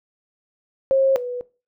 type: tone pair in turn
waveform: sine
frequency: 537 / 492 Hz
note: C5 / B4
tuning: +45 / -7 cents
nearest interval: major second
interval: 152 cents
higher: first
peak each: -13 / -25 dBFS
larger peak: first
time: 0.91-1.16 / 1.16-1.41 s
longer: neither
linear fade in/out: 0 ms
effects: noise-tail reverb RT60 0.3 s tail -19 dB re dry